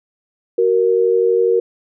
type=tone pair together; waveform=sine; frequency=374 / 466.2 Hz; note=F#4 / A#4; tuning=+19 / 0 cents; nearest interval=major third; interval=381 cents; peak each=-16 / -13 dBFS; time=0.58-1.6 s; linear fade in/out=5 ms; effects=none

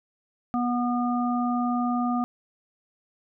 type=harmonic tone; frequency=243.3 Hz; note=B3; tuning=26 cents flat; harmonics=1 / 3 / 5; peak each=-24 / -29 / -31 dBFS; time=0.54-2.24 s; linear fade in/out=0 ms; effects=none

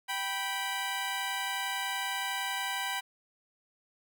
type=tone pair together; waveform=15% pulse; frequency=780 / 982.7 Hz; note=G5 / B5; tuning=-9 / -9 cents; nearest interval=major third; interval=400 cents; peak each=-28 dBFS; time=0.08-3.01 s; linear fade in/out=20 ms; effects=none

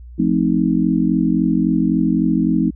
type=chord; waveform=sine; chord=F dominant seventh; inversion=none; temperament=just; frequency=174.61 / 218.3 / 261.9 / 314.3 Hz; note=F3 / A3 / C4 / Eb4; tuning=0 / -13 / +2 / +18 cents; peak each=-19 dBFS; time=0.18-2.71 s; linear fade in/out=20 ms; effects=added 60 Hz sine -34 dBFS peak until 2.75 s

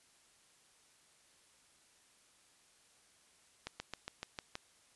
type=slowing click train; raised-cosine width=0.2 ms; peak=-23 dBFS; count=7; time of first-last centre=3.67-4.554 s; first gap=130 ms; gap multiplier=1.05; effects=white hiss -67 dBFS RMS until 4.95 s + resampled to 24000 Hz

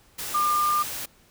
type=tone in noise; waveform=sine; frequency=1200 Hz; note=D6; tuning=37 cents sharp; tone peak=-20 dBFS; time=0.34-0.83 s; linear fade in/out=10 ms; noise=white; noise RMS=-33 dBFS; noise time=0.18-1.06 s; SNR=+10 dB; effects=pink hiss -58 dBFS RMS until 1.3 s

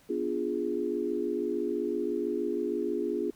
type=chord; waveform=sine; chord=B diminished seventh; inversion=none; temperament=equal; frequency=246.9 / 293.7 / 349.2 / 415.3 Hz; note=B3 / D4 / F4 / Ab4; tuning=0 / 0 / 0 / 0 cents; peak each=-36 / -35 / -32 / -32 dBFS; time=0.09-3.31 s; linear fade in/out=10 ms; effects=pink hiss -61 dBFS RMS until 3.35 s

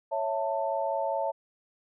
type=chord; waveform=sine; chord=A major; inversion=first; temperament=equal with one note detuned; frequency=554.4 / 659.3 / 888.7 Hz; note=C#5 / E5 / A5; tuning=0 / 0 / +17 cents; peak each=-31 dBFS; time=0.11-1.32 s; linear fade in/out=20 ms; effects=none

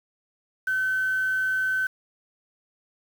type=tone with quantisation; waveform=sine; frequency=1525 Hz; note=G6; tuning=48 cents flat; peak=-22 dBFS; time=0.67-1.87 s; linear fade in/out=5 ms; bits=7; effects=none

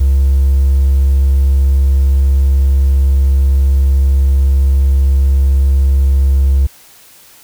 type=tone with hard clipping; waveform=triangle; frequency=67.8 Hz; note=C#2; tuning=38 cents flat; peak=-7 dBFS; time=0-6.67 s; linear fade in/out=10 ms; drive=3 dB; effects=white hiss -42 dBFS RMS until 7.43 s

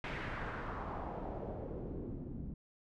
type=noise with low-pass filter sweep; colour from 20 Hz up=pink; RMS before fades=-42 dBFS; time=0.04-2.54 s; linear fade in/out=2 ms; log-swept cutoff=2400 to 210 Hz; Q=1.9; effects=none

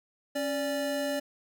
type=tone pair together; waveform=square; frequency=275.1 / 583 Hz; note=C#4 / D5; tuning=-13 / -13 cents; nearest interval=octave + minor second; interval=1300 cents; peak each=-34 / -31 dBFS; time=0.35-1.2 s; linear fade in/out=10 ms; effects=none

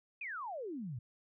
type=exponential sweep; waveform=sine; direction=down; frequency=2579 to 110 Hz; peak=-39 dBFS; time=0.21-0.99 s; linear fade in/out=5 ms; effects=none

